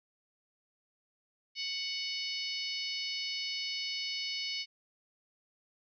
harmonic tone, 740 Hz, F#5, in tune, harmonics 3 / 4 / 5 / 6 / 7 / 8, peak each -41 / -40 / -45 / -39 / -41 / -51 dBFS, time 1.55-4.66 s, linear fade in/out 50 ms, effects none

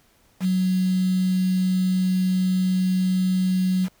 sine tone with quantisation, 185.3 Hz, F#3, 3 cents sharp, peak -18 dBFS, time 0.4-3.89 s, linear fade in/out 50 ms, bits 6, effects pink hiss -60 dBFS RMS until 4 s

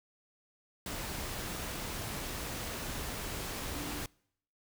sine tone in noise, 293.7 Hz, D4, in tune, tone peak -42 dBFS, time 3.76-4.01 s, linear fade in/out 2 ms, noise pink, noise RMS -39 dBFS, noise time 0.86-4.06 s, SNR -6 dB, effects noise-tail reverb RT60 0.7 s tail -26 dB re dry

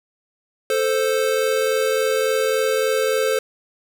square tone pair together, 439.7 / 523.2 Hz, A4 / C5, -1 / 0 cents, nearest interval minor third, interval 301 cents, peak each -21 dBFS, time 0.7-3.39 s, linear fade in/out 2 ms, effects none

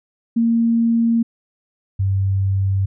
sine tone pair in turn, 230.8 / 97.04 Hz, A#3 / G2, -17 / -17 cents, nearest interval octave + minor third, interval 1500 cents, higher first, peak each -13 / -15 dBFS, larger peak first, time 0.36-1.23 / 1.99-2.86 s, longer neither, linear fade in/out 10 ms, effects none

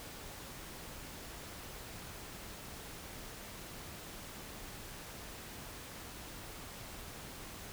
silence, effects pink hiss -48 dBFS RMS until 7.72 s

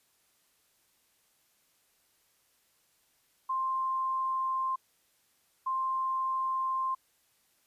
sine tone pair in turn, 1051 / 1051 Hz, C6 / C6, +7 / +7 cents, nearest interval unison, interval 0 cents, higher neither, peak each -28 / -28 dBFS, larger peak neither, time 3.49-4.76 / 5.66-6.95 s, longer second, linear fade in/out 10 ms, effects white hiss -70 dBFS RMS until 7.66 s + resampled to 32000 Hz

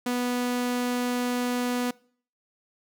sawtooth tone, 246 Hz, B3, 7 cents flat, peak -21 dBFS, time 0.06-1.91 s, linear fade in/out 5 ms, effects noise-tail reverb RT60 0.5 s tail -23 dB re dry

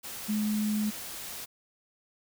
sine tone in noise, 212 Hz, G#3, 36 cents sharp, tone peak -26 dBFS, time 0.28-0.91 s, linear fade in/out 20 ms, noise white, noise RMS -40 dBFS, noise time 0.03-1.46 s, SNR +11 dB, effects none

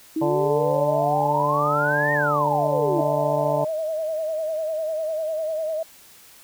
sine exponential two-way sweep, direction up then down, 311.1 to 1864.7 to 311.1 Hz, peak -21 dBFS, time 0.16-3.01 s, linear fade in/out 5 ms, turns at 2.13 s
harmonic tone, 146.83 Hz, D3, in tune, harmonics 1 / 2 / 3 / 4 / 5 / 6 / 7, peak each -28 / -32 / -31 / -24 / -34 / -27 / -34 dBFS, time 0.21-3.65 s, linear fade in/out 10 ms
sine tone with vibrato, 632 Hz, D#5, 27 cents sharp, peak -23 dBFS, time 2.98-5.83 s, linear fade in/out 5 ms, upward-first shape sine, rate 10 Hz, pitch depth 57 cents each way
effects white hiss -49 dBFS RMS until 6.43 s

